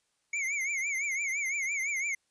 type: tone with vibrato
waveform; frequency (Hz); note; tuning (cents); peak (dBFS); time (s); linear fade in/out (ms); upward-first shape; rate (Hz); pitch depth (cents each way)
square; 2210; C#7; -6; -30; 0.33-2.15; 5; triangle; 5.9; 140
effects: white hiss -75 dBFS RMS until 2.3 s + resampled to 22050 Hz